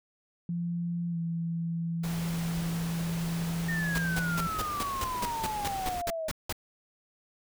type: tone with pitch glide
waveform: sine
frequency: 171.9 to 167.3 Hz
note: F3 to E3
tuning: -27 to +26 cents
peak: -29 dBFS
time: 0.49-4.47 s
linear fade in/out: 2 ms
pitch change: -47 cents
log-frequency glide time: 1.1-1.17 s
type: noise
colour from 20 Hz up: pink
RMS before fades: -40 dBFS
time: 2.03-6.02 s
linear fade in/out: 10 ms
type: exponential sweep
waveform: sine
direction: down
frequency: 1842 to 624 Hz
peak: -31 dBFS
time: 3.68-6.29 s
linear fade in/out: 10 ms
type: noise bursts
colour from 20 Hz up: pink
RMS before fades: -32 dBFS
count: 13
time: 3.95-6.526 s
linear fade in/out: 2 ms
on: 32 ms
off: 180 ms
effects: none